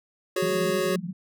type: chord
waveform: square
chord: F# suspended second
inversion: none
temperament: equal with one note detuned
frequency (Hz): 370 / 413.9 / 554.4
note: F#4 / G#4 / C#5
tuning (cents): 0 / -6 / 0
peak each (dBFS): -27 / -30 / -29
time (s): 0.36-0.96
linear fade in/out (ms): 5
type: band-pass noise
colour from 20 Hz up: white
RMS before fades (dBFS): -32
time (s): 0.42-1.13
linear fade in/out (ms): 10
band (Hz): 170 to 200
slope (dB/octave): 96
effects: none